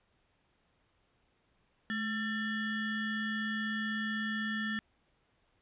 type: ring-modulated tone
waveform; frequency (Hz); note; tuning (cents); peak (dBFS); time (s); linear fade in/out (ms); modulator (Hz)
square; 784; G5; 0; -30; 1.9-4.79; 0; 1000
effects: pink hiss -73 dBFS RMS until 5.61 s + resampled to 8000 Hz